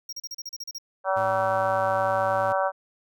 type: tone bursts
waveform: square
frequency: 5600 Hz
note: F8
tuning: 4 cents sharp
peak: -33 dBFS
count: 10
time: 0.09-0.784 s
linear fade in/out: 5 ms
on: 37 ms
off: 36 ms
type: harmonic tone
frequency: 190.9 Hz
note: G3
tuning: 46 cents flat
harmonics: 3 / 4 / 5 / 6 / 7 / 8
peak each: -25 / -27 / -29 / -31 / -32 / -33 dBFS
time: 1.04-2.72 s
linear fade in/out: 50 ms
type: tone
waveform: sawtooth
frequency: 110 Hz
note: A2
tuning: in tune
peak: -32 dBFS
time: 1.16-2.53 s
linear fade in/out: 10 ms
effects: none